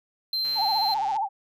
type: tone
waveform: triangle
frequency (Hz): 4122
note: C8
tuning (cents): -27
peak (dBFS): -23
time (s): 0.33-0.94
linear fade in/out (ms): 2
type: click train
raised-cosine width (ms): 0.2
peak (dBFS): -26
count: 99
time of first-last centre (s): 0.45-1.165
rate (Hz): 137
type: tone with vibrato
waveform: sine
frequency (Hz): 830.6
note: G#5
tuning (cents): 0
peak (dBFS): -23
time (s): 0.55-1.29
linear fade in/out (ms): 50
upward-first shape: sine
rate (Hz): 15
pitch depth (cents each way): 130
effects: none